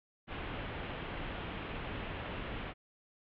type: low-pass noise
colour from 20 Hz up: pink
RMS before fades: -41 dBFS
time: 0.27-2.74 s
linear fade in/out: 50 ms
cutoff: 3300 Hz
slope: 48 dB/octave
effects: none